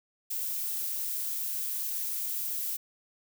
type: noise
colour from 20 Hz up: violet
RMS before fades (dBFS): -33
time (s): 0.3-2.77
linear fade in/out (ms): 10
effects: none